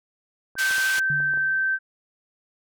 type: clicks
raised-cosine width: 1 ms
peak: -28 dBFS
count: 7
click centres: 0.554 / 0.71 / 0.782 / 0.983 / 1.203 / 1.337 / 1.374 s
type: tone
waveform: sine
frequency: 1553 Hz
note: G6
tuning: 17 cents flat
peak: -20 dBFS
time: 0.56-1.79 s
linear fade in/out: 50 ms
type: band-pass noise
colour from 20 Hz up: pink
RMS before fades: -30 dBFS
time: 0.58-1 s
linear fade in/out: 10 ms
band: 1700 to 11000 Hz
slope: 12 dB/octave
type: tone with exponential decay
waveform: sine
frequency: 146.83 Hz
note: D3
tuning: in tune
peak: -27 dBFS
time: 1.1-1.75 s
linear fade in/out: 2 ms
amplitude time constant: 140 ms
effects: none